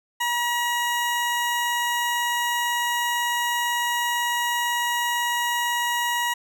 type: tone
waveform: 20% pulse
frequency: 958 Hz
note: A#5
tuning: 47 cents sharp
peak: -17 dBFS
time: 0.2-6.34 s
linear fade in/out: 10 ms
effects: none